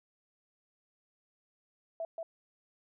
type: tone with echo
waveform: sine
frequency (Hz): 659.3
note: E5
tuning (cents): 0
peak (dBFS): -34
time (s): 2-2.05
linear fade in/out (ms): 2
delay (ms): 180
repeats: 1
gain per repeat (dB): -2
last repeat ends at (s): 2.23
effects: none